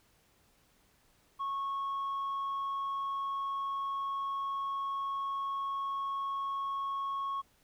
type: tone with tanh clipping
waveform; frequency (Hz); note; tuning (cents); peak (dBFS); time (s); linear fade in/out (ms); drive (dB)
sine; 1100; C#6; -14; -33; 1.39-7.42; 20; 1
effects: pink hiss -68 dBFS RMS until 7.63 s